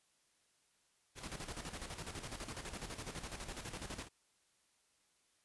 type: noise with tremolo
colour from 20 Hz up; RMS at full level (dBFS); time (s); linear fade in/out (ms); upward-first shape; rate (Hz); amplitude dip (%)
pink; -44; 1.15-4.09; 50; square; 12; 60
effects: white hiss -75 dBFS RMS until 5.44 s + resampled to 24000 Hz